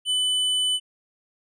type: tone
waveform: square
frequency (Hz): 3000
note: F#7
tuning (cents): +23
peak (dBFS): -21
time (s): 0.05-0.8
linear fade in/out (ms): 50
effects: resampled to 22050 Hz